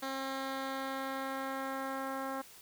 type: tone with low-pass filter sweep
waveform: 10% pulse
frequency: 268.1 Hz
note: C4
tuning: 42 cents sharp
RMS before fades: -38 dBFS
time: 0.02-2.42 s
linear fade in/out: 10 ms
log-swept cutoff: 5200 to 1400 Hz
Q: 0.95
effects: white hiss -55 dBFS RMS until 2.61 s